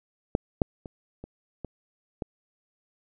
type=clicks; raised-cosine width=2 ms; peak=-8 / -7 / -25 / -26 / -21 / -17 dBFS; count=6; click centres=0.351 / 0.618 / 0.858 / 1.24 / 1.647 / 2.222 s; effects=none